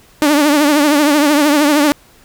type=tone with vibrato; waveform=sawtooth; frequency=294.3 Hz; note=D4; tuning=4 cents sharp; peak=-5 dBFS; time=0.22-1.92 s; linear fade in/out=0 ms; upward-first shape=triangle; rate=13 Hz; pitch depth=97 cents each way; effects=pink hiss -47 dBFS RMS until 2.24 s